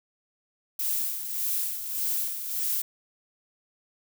violet noise with tremolo, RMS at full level -27 dBFS, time 0.79-2.82 s, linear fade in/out 5 ms, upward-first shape sine, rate 1.7 Hz, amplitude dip 60%, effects none

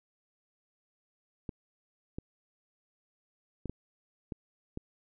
clicks, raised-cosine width 3 ms, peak -24 dBFS, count 6, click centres 1.492 / 2.185 / 3.657 / 3.696 / 4.322 / 4.774 s, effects none

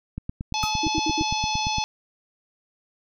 click train, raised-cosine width 5 ms, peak -17 dBFS, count 15, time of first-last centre 0.18-1.784 s, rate 8.73 Hz
harmonic tone, 861 Hz, A5, 38 cents flat, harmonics 1 / 3 / 4 / 5 / 6 / 7, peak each -26 / -31 / -32 / -33 / -34 / -34 dBFS, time 0.54-1.84 s, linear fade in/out 0 ms
30% pulse tone with exponential decay, 1268 Hz, D#6, 32 cents sharp, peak -22 dBFS, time 0.63-0.8 s, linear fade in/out 0 ms, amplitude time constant 35 ms
sine tone bursts, 316.2 Hz, D#4, 28 cents sharp, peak -23 dBFS, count 4, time 0.83-1.226 s, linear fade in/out 5 ms, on 51 ms, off 64 ms
effects none

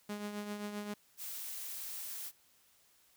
sawtooth tone with tremolo, 207.1 Hz, G#3, 5 cents flat, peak -33 dBFS, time 0.09-0.94 s, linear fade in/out 5 ms, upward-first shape triangle, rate 7.6 Hz, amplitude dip 55%
blue noise, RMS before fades -43 dBFS, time 1.17-2.32 s, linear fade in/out 50 ms
effects white hiss -68 dBFS RMS until 3.16 s

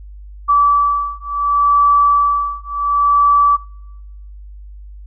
sine beating tone pair, 1154 / 1154.7 Hz, D6 / D6, -31 / -30 cents, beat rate 0.7 Hz, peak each -14 dBFS, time 0.48-3.57 s, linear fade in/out 20 ms, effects noise-tail reverb RT60 0.9 s tail -24 dB re dry + added 50 Hz sine -32 dBFS peak until 5.06 s

